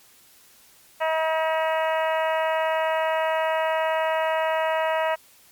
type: harmonic tone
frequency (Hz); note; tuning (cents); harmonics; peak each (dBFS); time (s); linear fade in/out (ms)
319.2; D#4; +44; 2 / 3 / 4 / 5 / 6 / 7 / 8 / 9; -23 / -26 / -32 / -34 / -32 / -39 / -37 / -39; 1-5.16; 20
effects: white hiss -54 dBFS RMS until 5.51 s + MP3 96 kbps